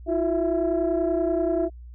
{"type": "tone cluster", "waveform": "sine", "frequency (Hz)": [327.4, 357.8, 662], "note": ["E4", "F4", "E5"], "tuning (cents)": [-12, 42, 7], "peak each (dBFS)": -24, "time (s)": [0.06, 1.7], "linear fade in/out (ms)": 50, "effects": ["tanh soft clip ceiling -15 dBFS", "added 60 Hz sine -39 dBFS peak until 1.94 s"]}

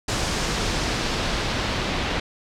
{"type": "noise with low-pass filter sweep", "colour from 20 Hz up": "pink", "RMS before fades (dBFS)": -25, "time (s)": [0.08, 2.2], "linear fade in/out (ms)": 5, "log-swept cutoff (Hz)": [6900, 3600], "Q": 1.1, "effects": []}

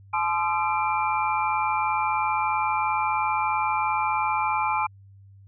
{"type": "tone cluster", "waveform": "sine", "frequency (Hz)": [858, 1033, 1222, 1345, 2370], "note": ["A5", "C6", "D#6", "E6", "D7"], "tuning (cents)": [-44, -22, -32, 34, 15], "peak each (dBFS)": [-25, -27, -32, -32, -30], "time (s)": [0.13, 4.87], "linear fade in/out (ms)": 10, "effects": ["added 98 Hz sine -47 dBFS peak until 5.47 s"]}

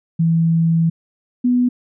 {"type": "tone pair in turn", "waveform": "sine", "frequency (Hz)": [164.81, 246.9], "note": ["E3", "B3"], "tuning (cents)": [0, 0], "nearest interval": "perfect fifth", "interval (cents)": 700, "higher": "second", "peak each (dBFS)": -12, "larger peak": "neither", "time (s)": [[0.19, 0.9], [1.44, 1.69]], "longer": "first", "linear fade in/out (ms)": 10, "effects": []}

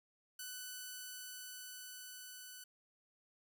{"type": "tone with level ramp", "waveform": "5% pulse", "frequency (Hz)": 1495, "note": "F#6", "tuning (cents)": 17, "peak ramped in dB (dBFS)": [-33, -39], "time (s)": [0.39, 2.64], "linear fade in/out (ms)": 5, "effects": []}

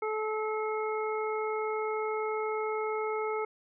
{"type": "harmonic tone", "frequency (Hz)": 432.8, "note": "A4", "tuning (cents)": -29, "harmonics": [1, 2, 3, 5], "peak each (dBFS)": [-31, -37, -37, -41], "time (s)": [0.02, 3.45], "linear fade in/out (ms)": 5, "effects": []}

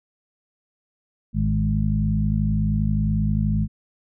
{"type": "harmonic tone with a mistuned harmonic", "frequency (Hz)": 52.4, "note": "G#1", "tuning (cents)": 16, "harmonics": [1, 2, 3, 4], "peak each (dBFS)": [-24, -24, -24, -24], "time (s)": [1.33, 3.68], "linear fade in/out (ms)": 50, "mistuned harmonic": 2, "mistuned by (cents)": 32, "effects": []}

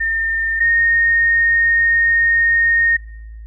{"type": "tone pair in turn", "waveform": "sine", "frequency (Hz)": [1811, 1848], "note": ["A6", "A#6"], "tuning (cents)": [49, -16], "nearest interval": "unison", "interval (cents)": 35, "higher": "second", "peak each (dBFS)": [-16, -11], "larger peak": "second", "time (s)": [[0, 0.6], [0.6, 2.97]], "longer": "second", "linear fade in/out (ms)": 10, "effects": ["noise-tail reverb RT60 0.8 s tail -21 dB re dry", "added 55 Hz sine -31 dBFS peak until 3.46 s"]}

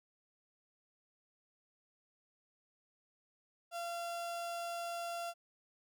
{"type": "tone", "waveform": "35% pulse", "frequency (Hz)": 686, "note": "F5", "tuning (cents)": -31, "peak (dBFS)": -37, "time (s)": [3.71, 5.34], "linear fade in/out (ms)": 50, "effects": []}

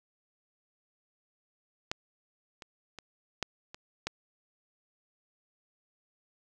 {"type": "clicks", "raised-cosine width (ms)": 0.2, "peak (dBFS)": [-14, -27, -26, -13, -26, -15], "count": 6, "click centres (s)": [1.915, 2.622, 2.987, 3.427, 3.745, 4.07], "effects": []}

